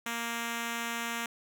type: tone with notch filter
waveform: 5% pulse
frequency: 233.1 Hz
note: A#3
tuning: in tune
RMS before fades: -35 dBFS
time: 0.06-1.26 s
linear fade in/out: 2 ms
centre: 550 Hz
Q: 1.5
effects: none